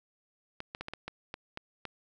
clicks, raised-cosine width 0.3 ms, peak -22 dBFS, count 9, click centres 0.604 / 0.749 / 0.81 / 0.884 / 0.936 / 1.08 / 1.341 / 1.574 / 1.853 s, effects none

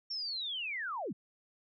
sine linear sweep, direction down, 5510 to 130 Hz, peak -35 dBFS, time 0.1-1.13 s, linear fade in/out 10 ms, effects none

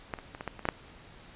clicks, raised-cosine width 0.5 ms, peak -17 / -26 / -26 / -22 / -18 / -27 / -14 / -10 dBFS, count 8, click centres 0.138 / 0.188 / 0.349 / 0.409 / 0.477 / 0.593 / 0.654 / 0.688 s, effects pink hiss -52 dBFS RMS until 1.35 s + resampled to 8000 Hz

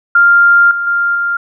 sine tone with level steps, 1396.9 Hz, F6, in tune, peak -4 / -14 / -10 / -12 dBFS, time 0.15-1.37 s, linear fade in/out 5 ms, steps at 0.71 / 0.87 / 1.15 s, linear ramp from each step 2 ms, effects none

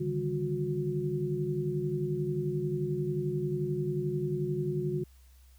sine tone cluster, 144.4 / 155.7 / 198 / 362.4 Hz, D3 / D#3 / G3 / F#4, -29 / +2 / +18 / -36 cents, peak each -33 / -36 / -39 / -32 dBFS, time 0-5.04 s, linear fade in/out 10 ms, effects added 64 Hz sine -54 dBFS peak until 5.58 s + white hiss -66 dBFS RMS until 5.58 s

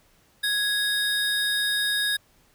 square tone pair together, 1661.2 / 3724 Hz, G#6 / A#7, 0 / -2 cents, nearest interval octave + major second, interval 1398 cents, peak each -26 dBFS, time 0.43-2.17 s, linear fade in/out 10 ms, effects pink hiss -61 dBFS RMS until 2.54 s

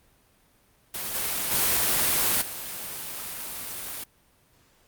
white noise with level steps, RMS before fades -32 / -28 / -23 / -35 dBFS, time 0.94-4.04 s, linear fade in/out 5 ms, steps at 1.14 / 1.51 / 2.41 s, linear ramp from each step 10 ms, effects pink hiss -62 dBFS RMS until 4.87 s + Opus 32 kbps

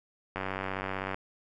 click train, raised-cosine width 0.5 ms, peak -18 dBFS, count 76, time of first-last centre 0.36-1.145 s, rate 95.6 Hz, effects none

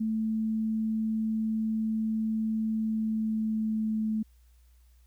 sine tone with pitch glide, 220 to 217.7 Hz, A3 to A3, 0 to -18 cents, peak -26 dBFS, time 0-4.23 s, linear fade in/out 10 ms, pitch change -18 cents, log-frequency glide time 2.71-4.11 s, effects added 60 Hz sine -56 dBFS peak until 5.06 s + white hiss -71 dBFS RMS until 5.06 s

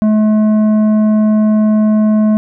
sine tone with tanh clipping, 214.5 Hz, A3, 44 cents flat, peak -9 dBFS, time 0.02-2.37 s, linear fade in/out 0 ms, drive 9 dB, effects none

